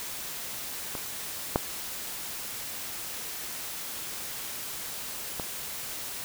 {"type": "clicks", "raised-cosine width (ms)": 1, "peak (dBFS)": [-21, -8, -18], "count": 3, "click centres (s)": [0.952, 1.559, 5.398], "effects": ["white hiss -37 dBFS RMS until 6.24 s"]}